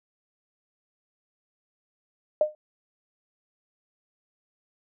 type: tone with exponential decay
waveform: sine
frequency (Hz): 609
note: D#5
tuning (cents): -37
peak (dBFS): -14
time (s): 2.41-2.55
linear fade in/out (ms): 2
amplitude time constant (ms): 30
effects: none